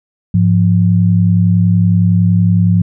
sine tone pair together, 103.83 / 174.62 Hz, G#2 / F3, 0 / 0 cents, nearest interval major sixth, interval 900 cents, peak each -10 dBFS, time 0.34-2.82 s, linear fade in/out 5 ms, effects none

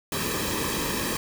pink noise with comb filter, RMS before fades -28 dBFS, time 0.12-1.17 s, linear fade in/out 2 ms, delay 1.4 ms, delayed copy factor -0.7, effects none

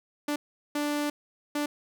sawtooth tone bursts at uneven times, 293.7 Hz, D4, in tune, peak -23 dBFS, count 3, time 0.28-0.36 / 0.75-1.1 / 1.55-1.66 s, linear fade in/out 5 ms, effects none

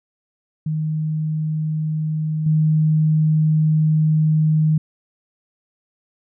sine tone with level steps, 155.56 Hz, D#3, in tune, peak -19 / -13 dBFS, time 0.66-4.78 s, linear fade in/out 5 ms, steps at 2.46 s, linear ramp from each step 5 ms, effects none

